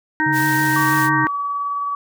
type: harmonic tone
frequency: 311.1 Hz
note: D#4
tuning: in tune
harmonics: 1 / 3 / 5 / 6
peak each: -21 / -21 / -21 / -21 dBFS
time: 0.2-1.27 s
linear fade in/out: 0 ms
type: tone with vibrato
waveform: triangle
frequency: 138.59 Hz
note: C#3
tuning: in tune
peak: -21 dBFS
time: 0.26-1.25 s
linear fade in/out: 5 ms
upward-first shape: sine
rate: 6.1 Hz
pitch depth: 63 cents each way
type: noise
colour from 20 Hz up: white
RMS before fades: -29 dBFS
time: 0.32-1.1 s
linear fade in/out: 50 ms
type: tone with tremolo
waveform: sine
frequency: 1141 Hz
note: C#6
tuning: 50 cents sharp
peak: -19 dBFS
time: 0.76-1.95 s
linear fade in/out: 2 ms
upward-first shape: triangle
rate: 19 Hz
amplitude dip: 25%
effects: none